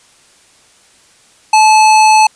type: tone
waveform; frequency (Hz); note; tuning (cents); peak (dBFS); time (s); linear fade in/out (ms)
square; 866; A5; -28; -5; 1.53-2.27; 5
effects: white hiss -47 dBFS RMS until 2.35 s + resampled to 22050 Hz